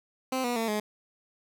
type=tone with pitch steps; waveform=15% pulse; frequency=260 / 242.6 / 226.3 / 211.2 Hz; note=C4 / B3 / A3 / G#3; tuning=-11 / -31 / +49 / +29 cents; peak=-21 dBFS; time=0.32-0.8 s; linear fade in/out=5 ms; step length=120 ms; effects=none